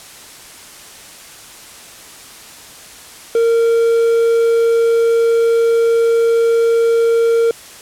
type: tone with quantisation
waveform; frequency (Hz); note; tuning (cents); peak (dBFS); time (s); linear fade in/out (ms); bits
triangle; 461.2; A#4; -19; -8; 3.35-7.51; 2; 6
effects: white hiss -37 dBFS RMS until 7.81 s + low-pass 11000 Hz 12 dB/octave